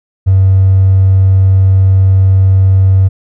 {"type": "tone with hard clipping", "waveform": "triangle", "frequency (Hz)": 95.4, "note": "G2", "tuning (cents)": -47, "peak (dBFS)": -4, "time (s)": [0.26, 3.09], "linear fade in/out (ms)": 20, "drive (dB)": 3, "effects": []}